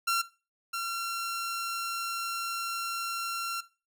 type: tone pair in turn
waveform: sawtooth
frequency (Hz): 1366 / 1366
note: F6 / F6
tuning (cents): -39 / -39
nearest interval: unison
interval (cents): 0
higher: neither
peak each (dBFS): -21 / -27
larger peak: first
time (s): 0.07-0.22 / 0.73-3.61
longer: second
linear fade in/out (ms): 10
effects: noise-tail reverb RT60 0.3 s tail -17 dB re dry